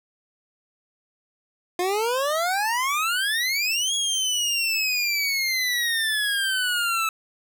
25% pulse exponential two-way sweep, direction up then down, 349.2 to 3345 to 1302 Hz, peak -18 dBFS, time 1.79-7.09 s, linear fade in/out 2 ms, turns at 3.94 s, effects none

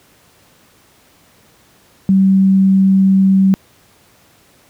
sine tone, 192.2 Hz, G3, 34 cents flat, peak -7 dBFS, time 2.09-3.54 s, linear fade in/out 0 ms, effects pink hiss -50 dBFS RMS until 4.69 s + high-pass 80 Hz 12 dB/octave

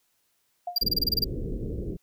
sine tone with exponential decay, 708 Hz, F5, 23 cents sharp, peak -26 dBFS, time 0.67-0.84 s, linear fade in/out 5 ms, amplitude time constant 36 ms
square tone bursts, 4754 Hz, D8, 20 cents sharp, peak -21 dBFS, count 10, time 0.76-1.243 s, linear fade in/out 5 ms, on 24 ms, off 27 ms
pink low-pass noise, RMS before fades -32 dBFS, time 0.81-1.97 s, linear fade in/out 20 ms, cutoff 480 Hz, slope 48 dB/octave
effects white hiss -71 dBFS RMS until 2.02 s

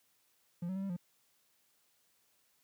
triangle tone with pitch steps, 173.3 / 188.2 / 193.1 / 196 / 176.1 Hz, F3 / F#3 / G3 / G3 / F3, -13 / +30 / -26 / 0 / +15 cents, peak -33 dBFS, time 0.62-0.965 s, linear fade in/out 5 ms, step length 69 ms, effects white hiss -73 dBFS RMS until 2.63 s + high-pass 80 Hz 12 dB/octave

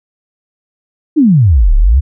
sine exponential two-way sweep, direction down then up, 332.2 to 33.1 to 76.7 Hz, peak -4 dBFS, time 1.16-2.01 s, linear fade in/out 20 ms, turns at 1.75 s, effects none

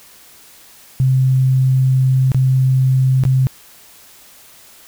sine tone with dropouts, 130.81 Hz, C3, in tune, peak -10 dBFS, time 1-3.47 s, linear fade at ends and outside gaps 0 ms, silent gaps 2.318-2.346 / 3.237-3.252 s, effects white hiss -44 dBFS RMS until 4.87 s

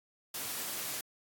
white high-pass noise, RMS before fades -38 dBFS, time 0.34-1.01 s, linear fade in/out 5 ms, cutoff 100 Hz, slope 12 dB/octave, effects AAC 64 kbps

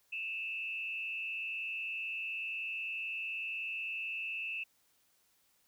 sine tone with frequency modulation, 2644 Hz, E7, 5 cents sharp, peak -36 dBFS, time 0.12-4.64 s, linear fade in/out 10 ms, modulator 153 Hz, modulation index 0.61, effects white hiss -72 dBFS RMS until 5.67 s

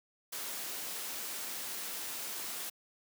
white noise, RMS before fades -40 dBFS, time 0.32-2.7 s, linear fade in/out 10 ms, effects high-pass 200 Hz 12 dB/octave

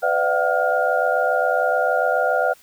sine tone cluster, 504 / 594 / 682 / 749 / 1415 Hz, B4 / D5 / F5 / F#5 / F6, +35 / +20 / -41 / +21 / +22 cents, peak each -23 dBFS, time 0.02-2.54 s, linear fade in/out 20 ms, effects white hiss -52 dBFS RMS until 2.62 s

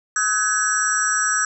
sine tone cluster, 1281 / 1511 / 1672 / 5840 / 7680 Hz, E6 / F#6 / G#6 / F#8 / B8, -50 / +36 / +11 / -24 / -49 cents, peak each -24 dBFS, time 0.16-1.45 s, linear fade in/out 2 ms, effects none

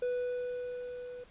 triangle tone with level ramp, 493.9 Hz, B4, in tune, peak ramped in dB -27 to -40 dBFS, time 0.02-1.24 s, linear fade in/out 5 ms, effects pink hiss -60 dBFS RMS until 1.3 s + resampled to 8000 Hz

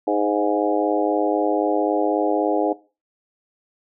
harmonic tone with a mistuned harmonic, 103.83 Hz, G#2, in tune, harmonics 3 / 4 / 5 / 6 / 7 / 8, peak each -23 / -24 / -25 / -26 / -26 / -27 dBFS, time 0.07-2.73 s, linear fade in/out 5 ms, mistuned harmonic 7, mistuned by -17 cents, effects noise-tail reverb RT60 0.3 s tail -18 dB re dry

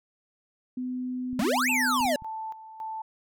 sine tone, 252.3 Hz, B3, 37 cents sharp, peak -29 dBFS, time 0.77-2.16 s, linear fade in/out 5 ms
clicks, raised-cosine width 5 ms, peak -33 dBFS, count 5, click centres 1.33 / 1.423 / 2.006 / 2.053 / 2.222 s
square exponential two-way sweep, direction up then down, 182.8 to 2769 to 553 Hz, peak -24 dBFS, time 1.39-2.16 s, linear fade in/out 2 ms, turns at 1.7 s
sine tone with tremolo, 881 Hz, A5, 2 cents sharp, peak -32 dBFS, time 1.69-3.02 s, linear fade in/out 5 ms, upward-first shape square, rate 1.8 Hz, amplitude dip 70%
effects none

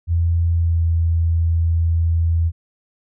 sine tone with pitch glide, 84.4 to 83.09 Hz, E2 to E2, +41 to +14 cents, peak -14 dBFS, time 0.07-2.52 s, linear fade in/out 50 ms, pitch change -27 cents, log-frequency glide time 0.52-0.84 s, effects none

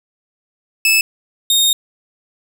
sawtooth tone pair in turn, 2614 / 3698 Hz, E7 / A#7, -15 / -15 cents, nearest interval tritone, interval 600 cents, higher second, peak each -7 / -8 dBFS, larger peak first, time 0.85-1.01 / 1.5-1.73 s, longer second, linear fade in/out 2 ms, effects none

